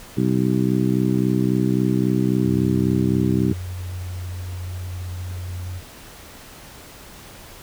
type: harmonic tone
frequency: 63.7 Hz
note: C2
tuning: 46 cents flat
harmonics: 2 / 3 / 4 / 5 / 6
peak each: -22 / -21 / -24 / -23 / -27 dBFS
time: 0.17-3.53 s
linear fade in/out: 5 ms
type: tone with pitch glide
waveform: sine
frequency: 90.8 to 90.22 Hz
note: F#2 to F#2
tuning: -32 to -43 cents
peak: -27 dBFS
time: 2.42-5.82 s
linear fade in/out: 50 ms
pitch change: -11 cents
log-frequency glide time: 3.43-4.6 s
effects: pink hiss -42 dBFS RMS until 7.62 s